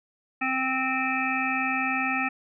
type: harmonic tone with a mistuned harmonic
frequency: 261.6 Hz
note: C4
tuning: in tune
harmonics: 1 / 3 / 5 / 7 / 9 / 10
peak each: -31 / -31 / -31 / -31 / -31 / -31 dBFS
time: 0.41-2.29 s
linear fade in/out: 10 ms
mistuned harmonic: 10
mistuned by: -21 cents
effects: none